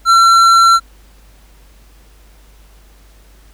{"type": "tone with tanh clipping", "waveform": "sine", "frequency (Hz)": 1355, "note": "E6", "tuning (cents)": 47, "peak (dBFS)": -7, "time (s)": [0.05, 0.8], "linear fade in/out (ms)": 50, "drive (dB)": 12, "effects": ["added 50 Hz sine -42 dBFS peak until 3.53 s", "pink hiss -50 dBFS RMS until 3.53 s"]}